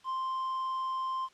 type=tone with quantisation; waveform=triangle; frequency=1046.5 Hz; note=C6; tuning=in tune; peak=-29 dBFS; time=0.04-1.29 s; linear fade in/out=50 ms; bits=9; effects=white hiss -62 dBFS RMS until 1.33 s + low-pass 5000 Hz 12 dB/octave